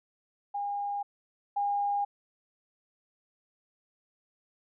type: tone pair in turn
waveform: sine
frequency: 811 / 811 Hz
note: G#5 / G#5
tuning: -41 / -41 cents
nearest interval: unison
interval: 0 cents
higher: neither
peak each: -30 / -26 dBFS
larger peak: second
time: 0.54-1.03 / 1.56-2.05 s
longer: neither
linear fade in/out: 10 ms
effects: none